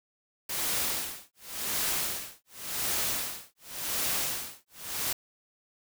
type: noise with tremolo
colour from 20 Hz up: white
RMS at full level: -29 dBFS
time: 0.49-5.13 s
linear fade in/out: 5 ms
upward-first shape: sine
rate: 0.9 Hz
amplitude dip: 100%
effects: none